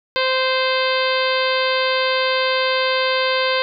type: harmonic tone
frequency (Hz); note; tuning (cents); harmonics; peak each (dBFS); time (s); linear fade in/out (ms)
520; C5; -11; 1 / 2 / 3 / 4 / 5 / 6 / 7 / 8 / 9; -20 / -23 / -25 / -26 / -27 / -28 / -28 / -29 / -30; 0.16-3.62; 0
effects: none